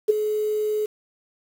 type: tone with ADSR envelope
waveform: sine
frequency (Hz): 425.7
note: G#4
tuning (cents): +43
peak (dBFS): -10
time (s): 0.08-0.86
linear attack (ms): 19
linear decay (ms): 14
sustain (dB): -11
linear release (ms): 7
effects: 7-bit